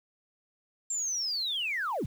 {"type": "linear sweep", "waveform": "sine", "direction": "down", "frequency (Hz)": [7459, 65.41], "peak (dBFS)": -28, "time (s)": [0.9, 2.06], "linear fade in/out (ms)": 5, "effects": ["tanh soft clip ceiling -25 dBFS", "9-bit"]}